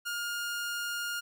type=tone; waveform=sawtooth; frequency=1416 Hz; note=F6; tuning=23 cents sharp; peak=-29 dBFS; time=0.05-1.21 s; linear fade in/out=20 ms; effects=none